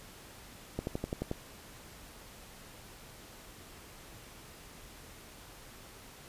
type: slowing click train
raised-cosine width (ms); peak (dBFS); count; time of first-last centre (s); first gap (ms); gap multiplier
2; -20; 7; 0.79-1.314; 81; 1.03
effects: pink hiss -52 dBFS RMS until 6.28 s + resampled to 32000 Hz